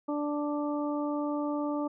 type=harmonic tone; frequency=293.7 Hz; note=D4; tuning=in tune; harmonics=1 / 2 / 3 / 4; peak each=-30 / -35 / -39 / -40 dBFS; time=0.08-1.88 s; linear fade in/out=10 ms; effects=none